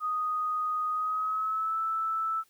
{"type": "tone with pitch glide", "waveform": "sine", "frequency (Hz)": [1244.5, 1317], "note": ["D#6", "E6"], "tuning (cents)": [0, -2], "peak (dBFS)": -27, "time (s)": [0, 2.44], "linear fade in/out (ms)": 50, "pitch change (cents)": 98, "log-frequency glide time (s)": [0.91, 1.79], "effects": ["white hiss -66 dBFS RMS until 2.49 s"]}